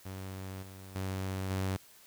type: tone with level steps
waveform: sawtooth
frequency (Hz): 95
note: F#2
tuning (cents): +46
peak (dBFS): -36 / -43 / -30 / -27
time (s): 0.05-1.77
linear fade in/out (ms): 10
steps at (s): 0.62 / 0.95 / 1.5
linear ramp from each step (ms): 10
effects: white hiss -58 dBFS RMS until 2.06 s